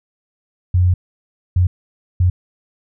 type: tone bursts at uneven times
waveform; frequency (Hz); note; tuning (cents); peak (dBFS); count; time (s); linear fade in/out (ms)
sine; 90.2; F#2; -44; -10; 3; 0.74-0.94 / 1.56-1.67 / 2.2-2.3; 5
effects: none